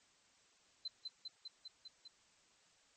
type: tone with echo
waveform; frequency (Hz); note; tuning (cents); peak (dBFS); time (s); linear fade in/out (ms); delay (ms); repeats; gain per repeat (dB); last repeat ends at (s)
sine; 4063; B7; +48; -39; 0.85-0.88; 5; 200; 6; -2; 2.08
effects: white hiss -70 dBFS RMS until 2.96 s + MP3 32 kbps